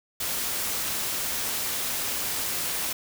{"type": "noise", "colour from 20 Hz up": "white", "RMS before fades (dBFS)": -29, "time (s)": [0.2, 2.93], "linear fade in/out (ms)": 5, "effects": []}